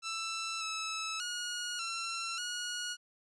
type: tone with pitch steps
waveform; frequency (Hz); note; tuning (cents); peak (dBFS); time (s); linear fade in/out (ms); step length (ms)
10% pulse; 1329 / 1305 / 1443 / 1353 / 1448; E6 / E6 / F#6 / E6 / F#6; +14 / -18 / -44 / +45 / -38; -26; 0.02-2.97; 50; 590
effects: low-pass 7000 Hz 12 dB/octave